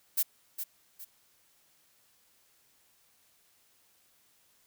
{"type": "noise with echo", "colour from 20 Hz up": "violet", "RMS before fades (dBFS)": -27, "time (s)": [0.17, 0.23], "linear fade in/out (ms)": 10, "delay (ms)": 410, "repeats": 2, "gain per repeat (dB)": -9, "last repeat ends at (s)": 1.05, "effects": ["white hiss -67 dBFS RMS until 4.66 s"]}